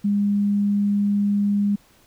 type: tone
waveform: sine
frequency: 203.3 Hz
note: G#3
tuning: 37 cents flat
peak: -17 dBFS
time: 0.04-1.76 s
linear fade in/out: 10 ms
effects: pink hiss -56 dBFS RMS until 2.06 s